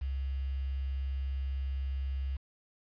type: tone with quantisation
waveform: sine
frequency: 67.4 Hz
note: C#2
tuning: 48 cents flat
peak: -31 dBFS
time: 0.01-2.37 s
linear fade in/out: 10 ms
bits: 9
effects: resampled to 11025 Hz

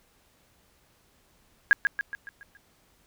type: tone with echo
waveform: sine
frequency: 1640 Hz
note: G#6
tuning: 22 cents flat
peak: -13 dBFS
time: 1.71-1.73 s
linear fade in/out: 0 ms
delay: 140 ms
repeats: 6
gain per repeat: -6 dB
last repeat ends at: 2.57 s
effects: pink hiss -64 dBFS RMS until 3.06 s

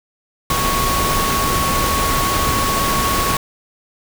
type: tone in noise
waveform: sine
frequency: 1108.7 Hz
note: C#6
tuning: in tune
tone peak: -19 dBFS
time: 0.5-3.37 s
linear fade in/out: 2 ms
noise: pink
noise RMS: -19 dBFS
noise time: 0.5-3.37 s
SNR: -3 dB
effects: none

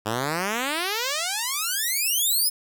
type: exponential sweep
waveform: 5% pulse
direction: up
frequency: 102.1 to 5274 Hz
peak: -13 dBFS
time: 0.05-2.5 s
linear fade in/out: 20 ms
effects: 9-bit

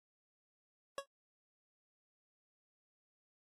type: tone with exponential decay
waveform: 25% pulse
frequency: 554.4 Hz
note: C#5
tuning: in tune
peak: -31 dBFS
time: 0.98-1.06 s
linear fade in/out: 1 ms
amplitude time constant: 17 ms
effects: AAC 32 kbps

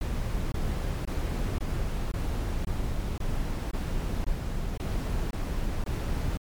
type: noise bursts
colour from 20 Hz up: brown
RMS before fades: -29 dBFS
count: 12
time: 0.01-6.372 s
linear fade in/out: 2 ms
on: 510 ms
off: 22 ms
effects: MP3 96 kbps

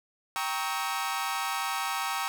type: chord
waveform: sawtooth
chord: G diminished seventh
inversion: none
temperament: equal with one note detuned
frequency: 784 / 932.3 / 1108.7 / 1288.4 Hz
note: G5 / Bb5 / Db6 / Fb6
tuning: 0 / 0 / 0 / -40 cents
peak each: -31 dBFS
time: 0.36-2.28 s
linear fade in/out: 0 ms
effects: none

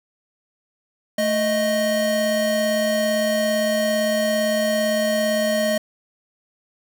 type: tone pair together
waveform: square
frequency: 220 / 622.3 Hz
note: A3 / D#5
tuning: 0 / 0 cents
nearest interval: octave + tritone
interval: 1800 cents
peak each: -25 / -20 dBFS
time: 1.18-5.78 s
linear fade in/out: 5 ms
effects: none

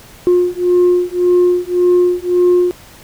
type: beating tone pair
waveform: sine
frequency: 355.8 / 357.6 Hz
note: F4 / F4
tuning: +32 / +41 cents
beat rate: 1.8 Hz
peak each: -11 dBFS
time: 0.27-2.71 s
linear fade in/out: 0 ms
effects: tanh soft clip ceiling -5 dBFS + pink hiss -40 dBFS RMS until 3.03 s

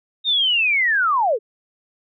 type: linear sweep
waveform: sine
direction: down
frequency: 3729 to 392 Hz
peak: -15 dBFS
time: 0.24-1.39 s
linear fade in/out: 50 ms
effects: none

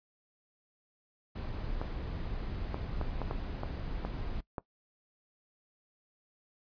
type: noise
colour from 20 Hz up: brown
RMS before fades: -37 dBFS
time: 1.35-4.41 s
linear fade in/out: 10 ms
type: clicks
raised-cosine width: 1 ms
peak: -21 dBFS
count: 8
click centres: 1.815 / 2.744 / 3.013 / 3.217 / 3.311 / 3.634 / 4.05 / 4.582 s
effects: noise-tail reverb RT60 0.1 s tail -21 dB re dry + resampled to 11025 Hz

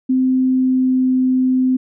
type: tone with pitch glide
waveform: sine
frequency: 258.6 to 257.1 Hz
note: C4 to C4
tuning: -20 to -30 cents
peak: -12 dBFS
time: 0.09-1.77 s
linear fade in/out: 10 ms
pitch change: -10 cents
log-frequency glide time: 0.46-1.14 s
effects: none

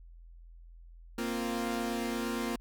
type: chord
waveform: sawtooth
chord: Bb suspended second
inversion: none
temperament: equal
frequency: 233.1 / 261.6 / 349.2 Hz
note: Bb3 / C4 / F4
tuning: 0 / 0 / 0 cents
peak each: -30 / -34 / -34 dBFS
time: 1.18-2.56 s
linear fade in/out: 5 ms
effects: added 42 Hz sine -49 dBFS peak until 2.6 s

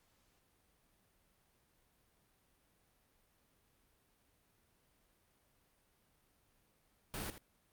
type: noise with echo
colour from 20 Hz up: pink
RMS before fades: -42 dBFS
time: 7.14-7.3 s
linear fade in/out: 0 ms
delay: 80 ms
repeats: 1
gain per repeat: -11 dB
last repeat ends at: 7.38 s
effects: pink hiss -74 dBFS RMS until 7.72 s + Opus 48 kbps

